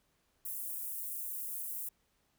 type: high-pass noise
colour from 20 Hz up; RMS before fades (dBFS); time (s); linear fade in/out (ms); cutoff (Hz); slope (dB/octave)
white; -40; 0.45-1.89; 5; 10000; 24
effects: pink hiss -75 dBFS RMS until 2.38 s

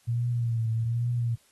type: tone with vibrato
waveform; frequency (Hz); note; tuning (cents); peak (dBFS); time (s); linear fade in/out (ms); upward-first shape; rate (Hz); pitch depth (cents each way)
sine; 116.54; A#2; 0; -24; 0.07-1.36; 20; triangle; 1.2; 72
effects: white hiss -63 dBFS RMS until 1.51 s + AAC 32 kbps

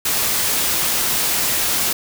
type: noise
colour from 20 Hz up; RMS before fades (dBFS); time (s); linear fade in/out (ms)
white; -19; 0.05-1.93; 5
effects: none

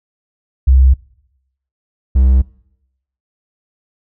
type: tone pair in turn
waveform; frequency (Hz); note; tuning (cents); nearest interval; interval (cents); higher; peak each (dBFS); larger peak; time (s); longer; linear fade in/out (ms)
sine / triangle; 65.41 / 64.81; C2 / C2; 0 / -16; unison; 16; first; -5; neither; 0.67-0.94 / 2.15-2.42; neither; 10
effects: noise-tail reverb RT60 0.8 s tail -22 dB re dry

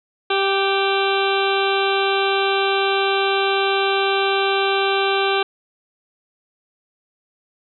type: harmonic tone with a mistuned harmonic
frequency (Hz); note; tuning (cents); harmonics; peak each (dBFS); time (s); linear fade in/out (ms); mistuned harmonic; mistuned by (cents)
392; G4; 0; 1 / 2 / 3 / 4 / 6 / 7 / 8 / 9 / 10; -20 / -23 / -25 / -26 / -28 / -28 / -29 / -30 / -30; 0.3-5.43; 5; 4; -15
effects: none

